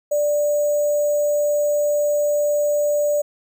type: tone with sample-and-hold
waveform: sine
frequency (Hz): 589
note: D5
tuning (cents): +5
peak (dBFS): -16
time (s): 0.11-3.22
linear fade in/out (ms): 10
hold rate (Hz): 7350
effects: none